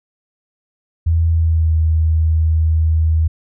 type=tone with pitch glide; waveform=sine; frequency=82.41 to 79.88 Hz; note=E2 to D#2; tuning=0 to +46 cents; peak=-11 dBFS; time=1.06-3.28 s; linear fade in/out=10 ms; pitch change=-54 cents; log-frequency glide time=1.3-1.74 s; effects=none